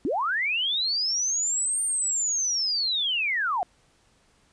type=linear two-way sweep; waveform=sine; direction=up then down; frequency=233.1 to 8910 to 679 Hz; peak=-23 dBFS; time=0.05-3.63 s; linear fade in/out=0 ms; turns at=1.83 s; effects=pink hiss -63 dBFS RMS until 4.52 s + resampled to 22050 Hz

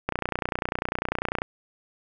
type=click train; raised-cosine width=0.5 ms; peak=-10 dBFS; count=41; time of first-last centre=0.09-1.419 s; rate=30.1 Hz; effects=none

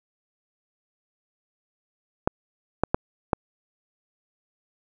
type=clicks; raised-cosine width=1 ms; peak=-5 dBFS; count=4; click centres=2.275 / 2.836 / 2.945 / 3.332 s; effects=none

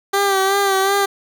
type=tone with vibrato; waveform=15% pulse; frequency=392 Hz; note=G4; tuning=in tune; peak=-8 dBFS; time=0.13-1.06 s; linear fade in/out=10 ms; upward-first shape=sine; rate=2.7 Hz; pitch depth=42 cents each way; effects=none

